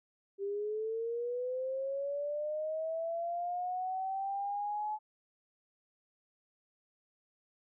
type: linear sweep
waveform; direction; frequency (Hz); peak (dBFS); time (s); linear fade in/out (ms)
sine; up; 392.5 to 858; -33; 0.38-4.99; 50
effects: none